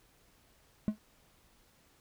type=tone with exponential decay; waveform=triangle; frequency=212.8 Hz; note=G#3; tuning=42 cents sharp; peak=-21 dBFS; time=0.88-0.98 s; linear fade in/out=0 ms; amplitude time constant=20 ms; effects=pink hiss -66 dBFS RMS until 2 s